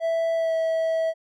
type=tone with pitch glide; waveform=triangle; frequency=659.3 to 649.8 Hz; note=E5 to E5; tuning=0 to -25 cents; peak=-19 dBFS; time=0-1.14 s; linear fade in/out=50 ms; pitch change=-25 cents; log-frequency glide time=0.35-0.54 s; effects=none